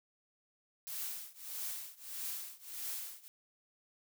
blue noise with tremolo, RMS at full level -39 dBFS, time 0.87-3.28 s, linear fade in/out 0 ms, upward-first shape triangle, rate 1.6 Hz, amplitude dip 95%, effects none

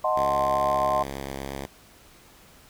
sine chord, D# diminished seventh, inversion none, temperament equal, 622.3 / 740 / 880 / 1046.5 Hz, D#5 / F#5 / A5 / C6, 0 / 0 / 0 / 0 cents, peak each -25 / -27 / -31 / -25 dBFS, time 0.04-1.03 s, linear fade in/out 5 ms
5% pulse tone with vibrato, 68.4 Hz, C#2, 23 cents flat, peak -21 dBFS, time 0.16-1.66 s, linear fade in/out 5 ms, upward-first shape sine, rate 2.3 Hz, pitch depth 8 cents each way
effects pink hiss -53 dBFS RMS until 2.69 s

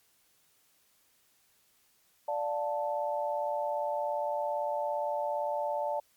sine chord, D minor, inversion none, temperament just, 587.3 / 704.8 / 881 Hz, D5 / F5 / A5, 0 / +16 / +2 cents, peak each -32 / -37 / -33 dBFS, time 2.28-6 s, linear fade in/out 5 ms, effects white hiss -68 dBFS RMS until 6.16 s + MP3 96 kbps

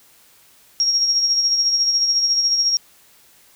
sine tone with tremolo, 5588 Hz, F8, in tune, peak -13 dBFS, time 0.8-2.77 s, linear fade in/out 0 ms, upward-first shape sine, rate 14 Hz, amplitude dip 45%, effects white hiss -52 dBFS RMS until 3.55 s

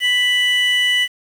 triangle tone pair together, 1976 / 2961 Hz, B6 / F#7, 0 / +1 cents, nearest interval perfect fifth, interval 701 cents, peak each -14 dBFS, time 0-1.08 s, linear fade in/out 50 ms, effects tanh soft clip ceiling -7 dBFS + 7-bit

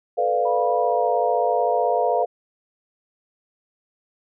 sine chord, B half-diminished seventh, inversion third, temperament equal with one note detuned, 438 / 493.9 / 587.3 / 698.5 Hz, A4 / B4 / D5 / F5, -8 / 0 / 0 / 0 cents, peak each -26 / -23 / -26 / -21 dBFS, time 0.17-2.26 s, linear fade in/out 20 ms
sine tone with pitch glide, 976 to 943.3 Hz, B5 to A#5, -21 to +20 cents, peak -27 dBFS, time 0.45-2.23 s, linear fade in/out 10 ms, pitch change -59 cents, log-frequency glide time 0.81-1.09 s
effects none

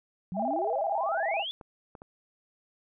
sine exponential sweep, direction up, 174.61 to 3520 Hz, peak -32 dBFS, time 0.32-1.51 s, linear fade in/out 0 ms
sine tone with vibrato, 725 Hz, F#5, 35 cents flat, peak -27 dBFS, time 0.34-1.45 s, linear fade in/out 50 ms, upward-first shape square, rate 18 Hz, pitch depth 170 cents each way
clicks, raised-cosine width 1 ms, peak -31 dBFS, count 3, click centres 1.612 / 1.952 / 2.019 s
effects none

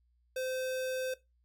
square tone, 516 Hz, C5, 24 cents flat, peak -34 dBFS, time 0.36-1.14 s, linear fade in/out 5 ms, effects noise-tail reverb RT60 0.2 s tail -17 dB re dry + added 60 Hz sine -68 dBFS peak until 1.44 s

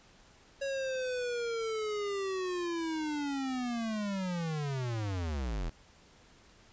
square linear sweep, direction down, 554.4 to 37.64 Hz, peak -33 dBFS, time 0.61-5.7 s, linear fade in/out 10 ms, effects pink hiss -60 dBFS RMS until 6.72 s + resampled to 16000 Hz

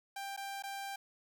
sawtooth tone with dropouts, 790 Hz, G5, 13 cents sharp, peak -36 dBFS, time 0.16-0.96 s, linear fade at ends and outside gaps 5 ms, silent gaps 0.365-0.374 / 0.624-0.636 s, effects none

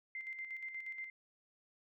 sine tone with tremolo, 2085 Hz, C7, 7 cents flat, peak -40 dBFS, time 0.15-1.1 s, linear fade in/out 2 ms, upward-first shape square, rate 8.4 Hz, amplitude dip 50%, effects none

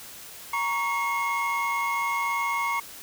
triangle tone cluster, 937 / 1116 / 2162 Hz, A#5 / C#6 / C#7, +9 / +11 / -44 cents, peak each -27 dBFS, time 0.53-2.8 s, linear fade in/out 5 ms, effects white hiss -43 dBFS RMS until 3.02 s

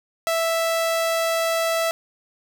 sawtooth tone, 659.3 Hz, E5, in tune, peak -16 dBFS, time 0.27-1.91 s, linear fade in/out 0 ms, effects none

